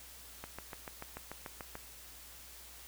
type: click train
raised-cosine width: 0.5 ms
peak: -27 dBFS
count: 10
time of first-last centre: 0.44-1.754 s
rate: 6.85 Hz
effects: added 60 Hz sine -59 dBFS peak until 2.87 s + white hiss -53 dBFS RMS until 2.87 s